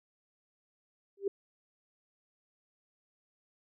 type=tone with exponential growth; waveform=sine; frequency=396.5 Hz; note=G4; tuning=20 cents sharp; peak=-24 dBFS; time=1.17-1.28 s; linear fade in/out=5 ms; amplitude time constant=22 ms; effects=none